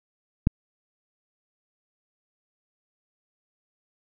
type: click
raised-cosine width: 5 ms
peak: -6 dBFS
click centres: 0.471 s
effects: none